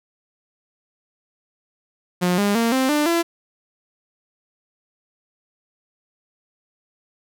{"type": "tone with pitch steps", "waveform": "sawtooth", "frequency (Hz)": [178.9, 203.1, 230.7, 261.9, 297.4, 337.7], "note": ["F3", "G#3", "A#3", "C4", "D4", "E4"], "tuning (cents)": [42, -38, -18, 2, 22, 42], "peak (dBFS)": -13, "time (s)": [2.21, 3.23], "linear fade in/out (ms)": 20, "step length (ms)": 170, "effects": []}